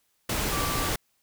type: tone in noise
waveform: sine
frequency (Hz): 1164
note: D6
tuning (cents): -16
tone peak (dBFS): -32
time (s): 0.52-0.89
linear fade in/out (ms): 5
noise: pink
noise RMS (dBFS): -28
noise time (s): 0.29-0.96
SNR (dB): -7
effects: white hiss -71 dBFS RMS until 1.22 s